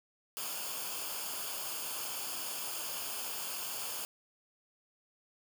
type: noise with comb filter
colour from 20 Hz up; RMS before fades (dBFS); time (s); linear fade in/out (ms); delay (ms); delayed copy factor
white; -39; 0.37-4.05; 0; 0.51; -0.65
effects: none